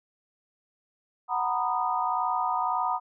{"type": "chord", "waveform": "sine", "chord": "B major seventh", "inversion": "second", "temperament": "just", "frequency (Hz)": [740.8, 926, 987.8, 1234.7], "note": ["F#5", "A#5", "B5", "D#6"], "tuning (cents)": [2, -12, 0, -14], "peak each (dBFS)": -30, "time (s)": [1.28, 3], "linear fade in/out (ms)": 50, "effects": []}